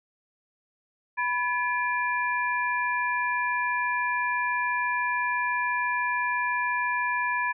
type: tone cluster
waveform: sine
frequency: 987 / 1713 / 2385 Hz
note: B5 / A6 / D7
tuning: -1 / -47 / +26 cents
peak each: -27 / -28 / -32 dBFS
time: 1.17-7.53 s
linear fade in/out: 20 ms
effects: none